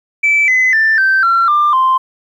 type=tone with pitch steps; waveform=sine; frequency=2316 / 2028 / 1775.6 / 1554.7 / 1361.3 / 1191.9 / 1043.6 Hz; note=D7 / B6 / A6 / G6 / F6 / D6 / C6; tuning=-25 / +45 / +15 / -15 / -45 / +25 / -5 cents; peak=-7 dBFS; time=0.23-1.98 s; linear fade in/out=10 ms; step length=250 ms; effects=tanh soft clip ceiling -5 dBFS + 8-bit